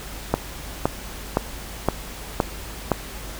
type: click train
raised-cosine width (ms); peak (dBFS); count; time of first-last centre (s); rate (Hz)
1; -3; 6; 0.34-2.917; 1.94
effects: added 50 Hz sine -37 dBFS peak until 3.39 s + pink hiss -37 dBFS RMS until 3.39 s